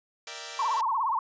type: chord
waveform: 5% pulse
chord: E half-diminished seventh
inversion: second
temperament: equal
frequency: 466.2 / 587.3 / 659.3 / 784 Hz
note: Bb4 / D5 / E5 / G5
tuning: 0 / 0 / 0 / 0 cents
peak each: -32 dBFS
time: 0.27-0.81 s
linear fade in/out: 2 ms
type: tone with vibrato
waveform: sine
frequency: 992 Hz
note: B5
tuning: 7 cents sharp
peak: -24 dBFS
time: 0.59-1.19 s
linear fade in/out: 2 ms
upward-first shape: sine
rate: 17 Hz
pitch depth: 210 cents each way
effects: resampled to 16000 Hz